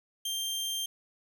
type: tone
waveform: sawtooth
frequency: 3171 Hz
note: G7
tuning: 19 cents sharp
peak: -28 dBFS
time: 0.25-0.86 s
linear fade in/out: 5 ms
effects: none